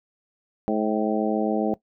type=harmonic tone with a mistuned harmonic; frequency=107.4 Hz; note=A2; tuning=41 cents flat; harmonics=2 / 3 / 4 / 5 / 6 / 7; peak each=-25 / -27 / -28 / -29 / -30 / -30 dBFS; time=0.68-1.74 s; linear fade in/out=0 ms; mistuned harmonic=7; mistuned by=+51 cents; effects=noise-tail reverb RT60 0.1 s tail -18 dB re dry